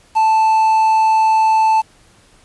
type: tone with quantisation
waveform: triangle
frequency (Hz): 880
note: A5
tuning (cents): 0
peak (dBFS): -8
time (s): 0.15-1.82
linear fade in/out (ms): 20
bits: 6
effects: pink hiss -50 dBFS RMS until 2.44 s + resampled to 24000 Hz